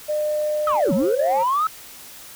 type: tone with pitch glide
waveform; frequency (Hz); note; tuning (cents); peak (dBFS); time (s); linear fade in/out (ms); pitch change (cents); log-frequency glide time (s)
sine; 604 to 535; D5 to C5; +48 to +38; -19; 0.08-1.44; 20; -210; 0.79-1
type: linear two-way sweep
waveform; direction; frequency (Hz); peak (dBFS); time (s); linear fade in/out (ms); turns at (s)
sine; down then up; 1318.5 to 156.7 to 1318.5; -16; 0.67-1.67; 2; 0.93
effects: tanh soft clip ceiling -13 dBFS + white hiss -41 dBFS RMS until 2.35 s